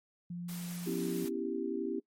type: tone with pitch glide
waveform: sine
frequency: 174.61 to 177.15 Hz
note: F3 to F3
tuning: 0 to +25 cents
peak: -37 dBFS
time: 0.3-1.25 s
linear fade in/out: 5 ms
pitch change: +25 cents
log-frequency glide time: 0.78-1.08 s
type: noise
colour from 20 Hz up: white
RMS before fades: -47 dBFS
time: 0.48-1.29 s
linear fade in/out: 10 ms
type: chord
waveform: sine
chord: C# half-diminished seventh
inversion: third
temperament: equal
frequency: 246.9 / 277.2 / 329.6 / 392 Hz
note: B3 / C#4 / E4 / G4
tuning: 0 / 0 / 0 / 0 cents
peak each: -39 / -39 / -37 / -37 dBFS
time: 0.86-2 s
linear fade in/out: 10 ms
effects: noise-tail reverb RT60 0.1 s tail -21 dB re dry + MP3 64 kbps